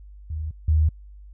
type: tone pair in turn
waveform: sine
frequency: 77.78 / 77.78 Hz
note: D#2 / D#2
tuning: 0 / 0 cents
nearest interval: unison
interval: 0 cents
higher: neither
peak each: -26 / -15 dBFS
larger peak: second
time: 0.3-0.51 / 0.68-0.89 s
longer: neither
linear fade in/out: 5 ms
effects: added 50 Hz sine -41 dBFS peak until 1.33 s